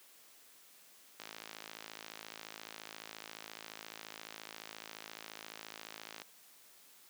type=click train; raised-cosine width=0.2 ms; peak=-27 dBFS; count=274; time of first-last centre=1.2-6.218 s; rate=54.4 Hz; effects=white hiss -61 dBFS RMS until 7.09 s + high-pass 200 Hz 12 dB/octave